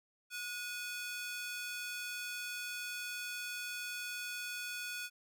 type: ring-modulated tone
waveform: sawtooth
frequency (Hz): 1971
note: B6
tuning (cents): -4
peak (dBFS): -33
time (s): 0.3-5.1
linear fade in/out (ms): 50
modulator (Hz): 521
effects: none